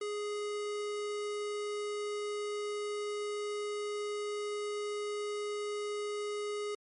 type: tone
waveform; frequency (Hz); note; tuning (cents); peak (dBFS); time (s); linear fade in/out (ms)
square; 415.3; G#4; 0; -35; 0.01-6.75; 5
effects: MP3 48 kbps